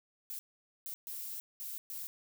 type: noise bursts at uneven times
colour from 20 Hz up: violet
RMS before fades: -42 dBFS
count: 5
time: 0.3-0.39 / 0.86-0.94 / 1.07-1.4 / 1.6-1.78 / 1.9-2.07 s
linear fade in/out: 0 ms
effects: none